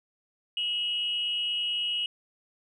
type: tone with amplitude modulation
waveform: sine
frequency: 2904 Hz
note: F#7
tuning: 33 cents flat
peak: -23 dBFS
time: 0.57-2.06 s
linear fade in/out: 2 ms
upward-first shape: sine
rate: 271 Hz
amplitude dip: 65%
effects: tanh soft clip ceiling -19 dBFS